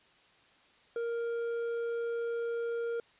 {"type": "tone with hard clipping", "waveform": "triangle", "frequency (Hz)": 466.9, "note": "A#4", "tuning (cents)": 3, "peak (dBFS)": -33, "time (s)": [0.96, 3], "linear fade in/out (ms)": 2, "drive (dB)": 9, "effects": ["white hiss -63 dBFS RMS until 3.19 s", "resampled to 8000 Hz"]}